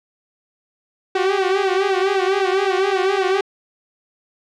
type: tone with flanger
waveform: sawtooth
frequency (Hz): 384.2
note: G4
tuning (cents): -35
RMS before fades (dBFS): -18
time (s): 1.15-3.41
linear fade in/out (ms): 5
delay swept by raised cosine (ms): 1.6 to 6.8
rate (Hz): 3.9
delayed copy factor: -1
effects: low-pass 4000 Hz 12 dB/octave